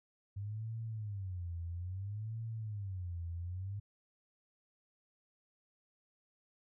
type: tone with vibrato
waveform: sine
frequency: 98 Hz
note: G2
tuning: in tune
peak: -38 dBFS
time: 0.36-3.8 s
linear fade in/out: 10 ms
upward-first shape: sine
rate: 0.6 Hz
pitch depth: 250 cents each way
effects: none